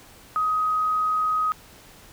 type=tone; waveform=sine; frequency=1258 Hz; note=D#6; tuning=19 cents sharp; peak=-20 dBFS; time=0.36-1.52 s; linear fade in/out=0 ms; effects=pink hiss -49 dBFS RMS until 2.12 s

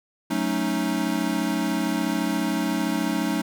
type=chord; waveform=square; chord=D# half-diminished seventh; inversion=first; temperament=equal; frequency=185 / 220 / 277.2 / 311.1 Hz; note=F#3 / A3 / C#4 / D#4; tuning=0 / 0 / 0 / 0 cents; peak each=-30 / -29 / -29 / -28 dBFS; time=0.3-3.42 s; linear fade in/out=10 ms; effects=none

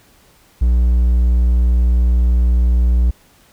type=tone; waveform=triangle; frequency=60 Hz; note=B1; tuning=49 cents flat; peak=-8 dBFS; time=0.61-3.11 s; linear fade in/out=10 ms; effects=pink hiss -51 dBFS RMS until 3.52 s

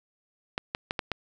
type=clicks; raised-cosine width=0.3 ms; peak=-12 dBFS; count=5; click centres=0.579 / 0.749 / 0.909 / 0.992 / 1.117 s; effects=none

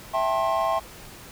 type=chord; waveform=triangle; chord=A minor seventh; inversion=second; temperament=equal with one note detuned; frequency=659.3 / 784 / 880 / 1066.6 Hz; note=E5 / G5 / A5 / C6; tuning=0 / 0 / 0 / +33 cents; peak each=-23 / -26 / -29 / -24 dBFS; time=0.13-0.8 s; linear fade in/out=20 ms; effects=pink hiss -44 dBFS RMS until 1.31 s

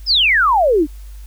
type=exponential sweep; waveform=sine; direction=down; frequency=5380 to 275 Hz; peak=-10 dBFS; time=0.06-0.87 s; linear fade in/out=50 ms; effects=added 50 Hz sine -31 dBFS peak until 1.26 s + white hiss -50 dBFS RMS until 1.26 s

